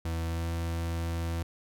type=tone with pitch glide; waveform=40% pulse; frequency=82.41 to 83.61 Hz; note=E2 to E2; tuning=0 to +25 cents; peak=-29 dBFS; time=0.05-1.43 s; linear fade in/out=5 ms; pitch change=+25 cents; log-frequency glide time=0.25-0.44 s; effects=none